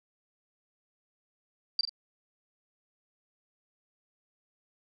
sine tone with echo, 4699 Hz, D8, in tune, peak -22 dBFS, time 1.79-1.81 s, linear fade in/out 2 ms, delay 42 ms, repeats 2, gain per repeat -7 dB, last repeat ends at 1.894 s, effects none

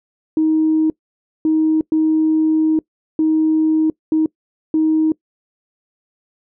sine tone bursts at uneven times, 314.7 Hz, D#4, 20 cents sharp, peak -11 dBFS, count 6, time 0.37-0.9 / 1.45-1.81 / 1.92-2.79 / 3.19-3.9 / 4.12-4.26 / 4.74-5.12 s, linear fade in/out 2 ms, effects noise-tail reverb RT60 0.1 s tail -23 dB re dry + tanh soft clip ceiling -7 dBFS

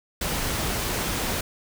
pink noise, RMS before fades -27 dBFS, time 0.21-1.41 s, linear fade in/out 5 ms, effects none

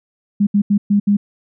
sine tone bursts at uneven times, 203.5 Hz, G#3, 35 cents flat, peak -10 dBFS, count 5, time 0.4-0.47 / 0.54-0.62 / 0.7-0.78 / 0.9-1 / 1.07-1.17 s, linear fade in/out 10 ms, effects none

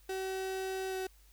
35% pulse tone with pitch glide, 380.1 to 376.8 Hz, F#4 to F#4, +47 to +32 cents, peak -33 dBFS, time 0.09-1.07 s, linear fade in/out 5 ms, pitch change -15 cents, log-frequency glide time 0.89-0.95 s, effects added 50 Hz sine -59 dBFS peak until 1.32 s + white hiss -66 dBFS RMS until 1.32 s

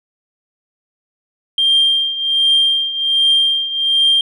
sine tone with tremolo, 3187 Hz, G7, 28 cents sharp, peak -7 dBFS, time 1.58-4.21 s, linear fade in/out 2 ms, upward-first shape triangle, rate 1.3 Hz, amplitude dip 80%, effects tanh soft clip ceiling -6 dBFS

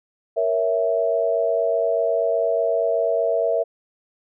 sine chord, A# diminished, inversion none, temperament equal, 466.2 / 554.4 / 659.3 Hz, A#4 / C#5 / E5, 0 / 0 / 0 cents, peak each -23 / -25 / -20 dBFS, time 0.36-3.64 s, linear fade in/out 20 ms, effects none

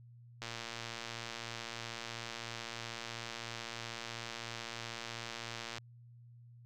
click train, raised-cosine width 0.2 ms, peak -24 dBFS, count 623, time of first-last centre 0.42-5.782 s, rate 116 Hz, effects added 119 Hz sine -54 dBFS peak until 6.65 s

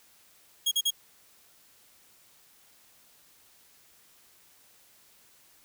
sawtooth tone bursts, 3285 Hz, G#7, 20 cents flat, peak -20 dBFS, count 3, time 0.66-0.907 s, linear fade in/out 10 ms, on 55 ms, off 41 ms, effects white hiss -60 dBFS RMS until 5.64 s

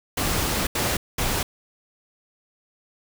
pink noise bursts at uneven times, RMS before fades -24 dBFS, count 3, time 0.17-0.67 / 0.75-0.97 / 1.18-1.43 s, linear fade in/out 5 ms, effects none

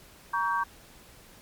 sine chord, G diminished, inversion first, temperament just, 940.8 / 1128.9 / 1568 Hz, Bb5 / Db6 / G6, +16 / +31 / 0 cents, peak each -29 / -28 / -31 dBFS, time 0.33-0.64 s, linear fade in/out 10 ms, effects pink hiss -53 dBFS RMS until 1.41 s + MP3 96 kbps

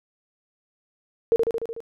sine tone with echo, 459.2 Hz, A#4, 26 cents flat, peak -14 dBFS, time 1.32-1.36 s, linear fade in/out 0 ms, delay 74 ms, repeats 6, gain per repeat -3 dB, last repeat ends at 1.804 s, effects none

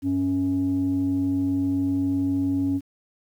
sine tone pair together, 96.6 / 277.2 Hz, G2 / C#4, -25 / 0 cents, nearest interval octave + tritone, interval 1825 cents, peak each -28 / -20 dBFS, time 0.02-2.81 s, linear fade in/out 50 ms, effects tanh soft clip ceiling -16 dBFS + 9-bit

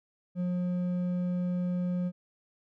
sine tone with hard clipping, 178.9 Hz, F3, 42 cents sharp, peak -29 dBFS, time 0.35-2.12 s, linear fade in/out 50 ms, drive 5 dB, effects none

